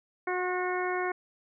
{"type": "harmonic tone with a mistuned harmonic", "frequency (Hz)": 363.9, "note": "F#4", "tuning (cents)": -29, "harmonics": [1, 2, 3, 4, 5, 6], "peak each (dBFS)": [-31, -34, -36, -37, -38, -39], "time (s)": [0.27, 1.12], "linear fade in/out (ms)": 5, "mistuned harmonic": 3, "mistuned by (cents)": -16, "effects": []}